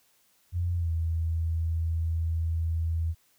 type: tone with pitch glide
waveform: sine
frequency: 87.31 to 81.94 Hz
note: F2 to E2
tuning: 0 to -10 cents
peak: -25 dBFS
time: 0.52-3.15 s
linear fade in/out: 50 ms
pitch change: -110 cents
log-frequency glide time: 0.75-0.91 s
effects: white hiss -66 dBFS RMS until 3.38 s